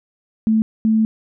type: tone bursts at uneven times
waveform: sine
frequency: 220 Hz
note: A3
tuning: in tune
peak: -12 dBFS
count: 2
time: 0.47-0.62 / 0.85-1.05 s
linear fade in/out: 0 ms
effects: none